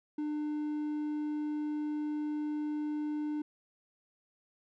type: tone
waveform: triangle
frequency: 300 Hz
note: D4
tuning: 37 cents sharp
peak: -30 dBFS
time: 0.18-3.42 s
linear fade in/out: 5 ms
effects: none